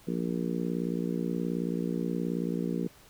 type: harmonic tone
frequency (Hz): 58.7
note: A#1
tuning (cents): +13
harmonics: 3 / 4 / 5 / 6 / 7 / 8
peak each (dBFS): -32 / -34 / -36 / -38 / -39 / -40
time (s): 0.07-2.88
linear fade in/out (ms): 10
effects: pink hiss -56 dBFS RMS until 3.09 s